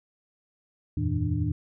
sine tone cluster, 83.4 / 94.6 / 114.5 / 160.9 / 297.3 Hz, E2 / F#2 / A#2 / E3 / D4, +21 / +39 / -31 / -42 / +21 cents, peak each -30 / -31 / -29 / -31 / -32 dBFS, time 0.97-1.52 s, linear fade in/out 5 ms, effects none

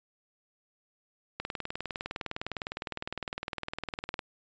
click train, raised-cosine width 0.3 ms, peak -18 dBFS, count 56, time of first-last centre 1.4-4.192 s, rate 19.7 Hz, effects resampled to 16000 Hz

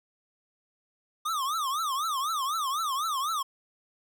square tone with vibrato, 1178 Hz, D6, 5 cents sharp, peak -28 dBFS, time 1.25-3.43 s, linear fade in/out 10 ms, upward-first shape triangle, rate 4 Hz, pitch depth 250 cents each way, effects none

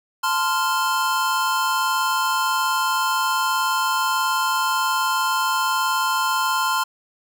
square chord, F major, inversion first, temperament equal with one note detuned, 880 / 1038.7 / 1396.9 Hz, A5 / C6 / F6, 0 / -13 / 0 cents, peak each -27 / -22 / -25 dBFS, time 0.23-6.84 s, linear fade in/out 10 ms, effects none

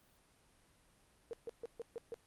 sine tone bursts, 466.2 Hz, A#4, in tune, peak -40 dBFS, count 6, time 1.31-2.142 s, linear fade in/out 0 ms, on 22 ms, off 140 ms, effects pink hiss -69 dBFS RMS until 2.26 s + Opus 32 kbps

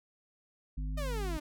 harmonic tone, 51.2 Hz, G#1, 24 cents flat, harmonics 1 / 3 / 5, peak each -33 / -43 / -47 dBFS, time 0.77-1.38 s, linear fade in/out 10 ms
sawtooth exponential sweep, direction down, 622.3 to 292.7 Hz, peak -34 dBFS, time 0.97-1.4 s, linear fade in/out 10 ms
effects none

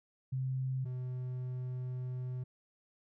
sine / triangle tone pair in turn, 130.81 / 126.57 Hz, C3 / B2, 0 / +43 cents, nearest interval minor second, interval 57 cents, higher first, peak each -32 / -34 dBFS, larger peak first, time 0.32-0.85 / 0.85-2.44 s, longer second, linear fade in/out 10 ms, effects none

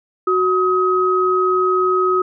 sine tone pair together, 370.1 / 1266.6 Hz, F#4 / D#6, 0 / +30 cents, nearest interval octave + major sixth, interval 2130 cents, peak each -16 dBFS, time 0.27-2.22 s, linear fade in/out 5 ms, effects none

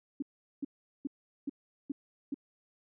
sine tone bursts, 280.1 Hz, C#4, 18 cents sharp, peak -31 dBFS, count 6, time 0.2-2.344 s, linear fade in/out 5 ms, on 24 ms, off 400 ms, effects none

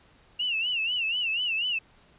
sine tone with vibrato, 2794 Hz, F7, in tune, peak -25 dBFS, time 0.39-1.79 s, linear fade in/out 10 ms, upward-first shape sine, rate 4.1 Hz, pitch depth 130 cents each way, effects pink hiss -59 dBFS RMS until 2.18 s + resampled to 8000 Hz

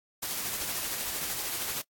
white noise with tremolo, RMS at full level -32 dBFS, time 0.22-1.82 s, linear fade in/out 10 ms, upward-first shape sine, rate 13 Hz, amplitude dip 30%, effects noise-tail reverb RT60 0.1 s tail -26 dB re dry + AAC 64 kbps

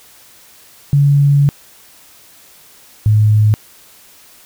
sine tone pair in turn, 142.2 / 106.7 Hz, C#3 / G#2, +45 / +47 cents, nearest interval perfect fourth, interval 498 cents, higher first, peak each -7 dBFS, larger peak neither, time 0.93-1.49 / 3.06-3.54 s, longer first, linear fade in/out 0 ms, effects white hiss -44 dBFS RMS until 4.45 s

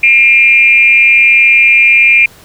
sine tone with frequency modulation, 2393 Hz, D7, 32 cents sharp, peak -3 dBFS, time 0.03-2.26 s, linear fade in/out 5 ms, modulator 245 Hz, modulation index 0.59, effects pink hiss -39 dBFS RMS until 2.44 s

